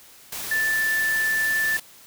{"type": "tone in noise", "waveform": "sine", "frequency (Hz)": 1760, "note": "A6", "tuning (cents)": 0, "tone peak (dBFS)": -20, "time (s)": [0.51, 1.77], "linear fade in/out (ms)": 5, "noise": "white", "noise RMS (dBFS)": -32, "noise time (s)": [0.32, 1.8], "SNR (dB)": 9, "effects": ["white hiss -49 dBFS RMS until 2.06 s"]}